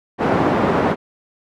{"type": "band-pass noise", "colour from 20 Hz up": "pink", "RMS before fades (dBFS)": -17, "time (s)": [0.18, 0.96], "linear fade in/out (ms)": 50, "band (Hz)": [190, 1100], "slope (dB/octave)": 12, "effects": []}